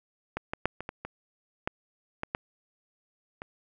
clicks, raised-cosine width 0.5 ms, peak -16 / -16 / -9 / -21 / -20 / -21 / -13 / -16 / -13 / -23 dBFS, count 10, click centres 0.37 / 0.535 / 0.656 / 0.806 / 0.891 / 1.05 / 1.675 / 2.234 / 2.349 / 3.419 s, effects none

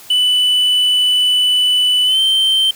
triangle tone with pitch glide, 2986 to 3118 Hz, F#7 to G7, +15 to -10 cents, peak -9 dBFS, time 0.1-2.71 s, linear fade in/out 5 ms, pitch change +75 cents, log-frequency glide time 2.05-2.2 s, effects white hiss -39 dBFS RMS until 2.75 s

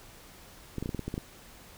clicks, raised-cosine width 3 ms, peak -20 dBFS, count 9, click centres 0.783 / 0.826 / 0.859 / 0.892 / 0.947 / 0.993 / 1.08 / 1.141 / 1.179 s, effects pink hiss -52 dBFS RMS until 1.77 s

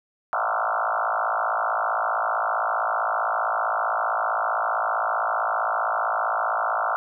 sine tone with frequency modulation, 1036 Hz, C6, 17 cents flat, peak -21 dBFS, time 0.33-6.96 s, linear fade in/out 0 ms, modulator 55.4 Hz, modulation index 7.2, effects none

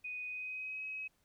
sine tone with pitch glide, 2489 to 2549 Hz, D#7 to D#7, 0 to +41 cents, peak -39 dBFS, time 0.04-1.08 s, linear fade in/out 10 ms, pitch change +41 cents, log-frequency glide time 0.27-0.83 s, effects pink hiss -75 dBFS RMS until 1.24 s

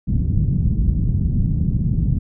white low-pass noise, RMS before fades -18 dBFS, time 0.07-2.19 s, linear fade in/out 10 ms, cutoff 170 Hz, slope 24 dB/octave, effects none

